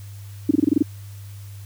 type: tone bursts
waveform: sine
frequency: 293.7 Hz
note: D4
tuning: in tune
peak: -11 dBFS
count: 8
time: 0.49-0.825 s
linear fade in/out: 5 ms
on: 20 ms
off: 25 ms
effects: added 100 Hz sine -35 dBFS peak until 1.65 s + white hiss -50 dBFS RMS until 1.65 s